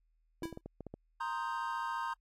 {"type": "clicks", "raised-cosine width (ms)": 2, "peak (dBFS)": -30, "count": 8, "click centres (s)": [0.423, 0.455, 0.527, 0.574, 0.66, 0.807, 0.867, 0.94]}
{"type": "tone with exponential decay", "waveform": "square", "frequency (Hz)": 329.6, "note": "E4", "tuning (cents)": 0, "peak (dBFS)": -35, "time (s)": [0.43, 0.61], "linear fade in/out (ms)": 2, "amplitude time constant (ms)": 38}
{"type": "chord", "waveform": "triangle", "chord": "C minor seventh", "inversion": "third", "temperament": "equal", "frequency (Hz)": [932.3, 1046.5, 1244.5, 1568], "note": ["Bb5", "C6", "Eb6", "G6"], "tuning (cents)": [0, 0, 0, 0], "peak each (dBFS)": [-36, -38, -41, -41], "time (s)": [1.2, 2.14], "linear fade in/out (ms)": 10}
{"effects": ["added 40 Hz sine -70 dBFS peak until 2.2 s", "AAC 48 kbps"]}